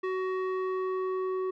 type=tone with low-pass filter sweep; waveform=square; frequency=374.2 Hz; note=F#4; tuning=20 cents sharp; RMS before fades=-31 dBFS; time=0.03-1.51 s; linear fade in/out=10 ms; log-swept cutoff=1900 to 920 Hz; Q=1.3; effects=none